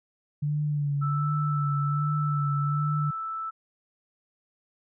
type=tone with vibrato; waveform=sine; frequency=145.7 Hz; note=D3; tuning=13 cents flat; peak=-24 dBFS; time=0.42-3.11 s; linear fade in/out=10 ms; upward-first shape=sine; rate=1.3 Hz; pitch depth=43 cents each way
type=tone; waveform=sine; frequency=1318.5 Hz; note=E6; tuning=in tune; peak=-30 dBFS; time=1.01-3.51 s; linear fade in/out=20 ms
effects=none